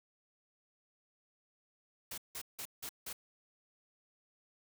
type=noise bursts; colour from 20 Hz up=white; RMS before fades=-43 dBFS; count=5; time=2.11-3.13 s; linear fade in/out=5 ms; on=68 ms; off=170 ms; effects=none